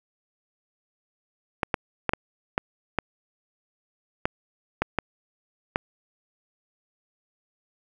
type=clicks; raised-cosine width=0.5 ms; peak=-7 dBFS; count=10; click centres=1.632 / 1.742 / 2.093 / 2.135 / 2.579 / 2.987 / 4.255 / 4.82 / 4.987 / 5.759 s; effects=8-bit